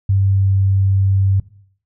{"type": "tone with pitch glide", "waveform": "sine", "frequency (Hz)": [97.6, 97.04], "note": ["G2", "G2"], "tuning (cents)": [-7, -17], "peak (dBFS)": -11, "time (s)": [0.09, 1.4], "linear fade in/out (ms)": 5, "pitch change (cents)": -10, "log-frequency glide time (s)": [0.24, 0.49], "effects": ["noise-tail reverb RT60 0.6 s tail -19 dB re dry"]}